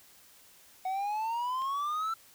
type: exponential sweep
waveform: triangle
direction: up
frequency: 740 to 1347 Hz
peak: -28 dBFS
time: 0.85-2.14 s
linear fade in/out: 5 ms
type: click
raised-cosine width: 0.2 ms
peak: -32 dBFS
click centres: 1.62 s
effects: white hiss -58 dBFS RMS until 2.34 s